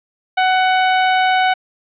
sawtooth tone, 746 Hz, F#5, 14 cents sharp, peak -8 dBFS, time 0.37-1.54 s, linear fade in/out 10 ms, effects resampled to 8000 Hz + 8-bit

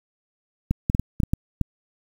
clicks, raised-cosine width 5 ms, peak -8 dBFS, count 8, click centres 0.71 / 0.899 / 0.949 / 0.996 / 1.202 / 1.234 / 1.335 / 1.613 s, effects 7-bit

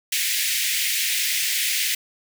pink high-pass noise, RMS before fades -23 dBFS, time 0.12-1.95 s, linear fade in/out 5 ms, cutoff 1900 Hz, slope 48 dB/octave, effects none

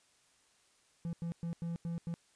triangle tone bursts at uneven times, 168.6 Hz, E3, 39 cents sharp, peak -33 dBFS, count 6, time 1.05-1.13 / 1.22-1.32 / 1.43-1.53 / 1.62-1.76 / 1.85-1.98 / 2.07-2.14 s, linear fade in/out 0 ms, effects white hiss -69 dBFS RMS until 2.35 s + resampled to 22050 Hz

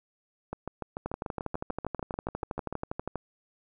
two click trains, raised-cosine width 1 ms, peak -18 / -20 dBFS, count 27 / 16, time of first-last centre 1.06-3.157 / 0.53-2.726 s, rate 12.4 / 6.83 Hz, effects none

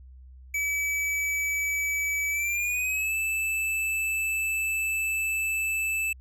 square tone with pitch glide, 2291 to 2632 Hz, D7 to E7, -44 to -3 cents, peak -26 dBFS, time 0.54-6.13 s, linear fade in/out 5 ms, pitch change +241 cents, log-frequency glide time 2.3-3.14 s, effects added 64 Hz sine -45 dBFS peak until 6.2 s

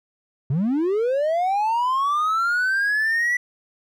triangle linear sweep, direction up, 123.47 to 1972 Hz, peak -16 dBFS, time 0.5-3.37 s, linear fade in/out 5 ms, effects tanh soft clip ceiling -12 dBFS

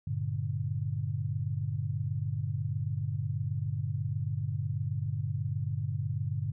sine chord, G minor, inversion none, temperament equal with one note detuned, 98 / 116.54 / 144.39 Hz, G2 / Bb2 / D3, 0 / 0 / -29 cents, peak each -34 dBFS, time 0.07-6.52 s, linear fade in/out 5 ms, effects none

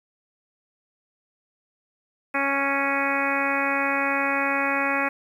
harmonic tone, 277.2 Hz, C#4, in tune, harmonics 1 / 2 / 3 / 4 / 5 / 6 / 7 / 8 / 9, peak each -30 / -30 / -30 / -30 / -30 / -30 / -30 / -30 / -30 dBFS, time 2.34-5.09 s, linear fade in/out 10 ms, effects 9-bit

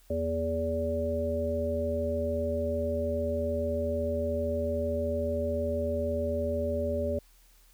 harmonic tone with a mistuned harmonic, 82.41 Hz, E2, in tune, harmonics 1 / 3 / 5 / 7, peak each -33 / -35 / -35 / -30 dBFS, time 0.1-7.19 s, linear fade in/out 5 ms, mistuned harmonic 3, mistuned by -47 cents, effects added 40 Hz sine -58 dBFS peak until 7.73 s + white hiss -63 dBFS RMS until 7.73 s

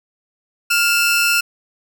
sawtooth tone pair together, 1403 / 2642 Hz, F6 / E7, +8 / +3 cents, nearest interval major seventh, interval 1095 cents, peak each -13 dBFS, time 0.7-1.41 s, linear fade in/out 10 ms, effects none

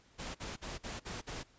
pink noise bursts, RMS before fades -42 dBFS, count 6, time 0.18-1.435 s, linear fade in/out 20 ms, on 170 ms, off 47 ms, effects pink hiss -65 dBFS RMS until 1.58 s + resampled to 16000 Hz

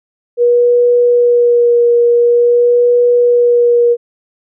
sine tone with vibrato, 480 Hz, B4, 49 cents flat, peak -6 dBFS, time 0.37-3.97 s, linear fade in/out 50 ms, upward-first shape sine, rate 0.47 Hz, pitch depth 17 cents each way, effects none

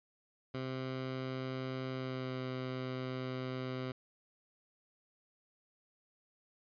15% pulse tone with pitch glide, 130.5 to 128.93 Hz, C3 to C3, -4 to -25 cents, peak -31 dBFS, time 0.54-3.92 s, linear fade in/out 5 ms, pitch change -21 cents, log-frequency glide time 1.91-2.39 s, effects resampled to 11025 Hz

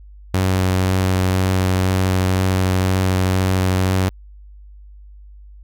sawtooth tone with vibrato, 93.4 Hz, F#2, 17 cents sharp, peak -11 dBFS, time 0.34-4.09 s, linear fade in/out 0 ms, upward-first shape sine, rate 2 Hz, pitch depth 10 cents each way, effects added 50 Hz sine -38 dBFS peak until 5.63 s

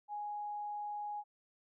sine tone, 830.6 Hz, G#5, in tune, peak -38 dBFS, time 0.08-1.24 s, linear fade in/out 50 ms, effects none

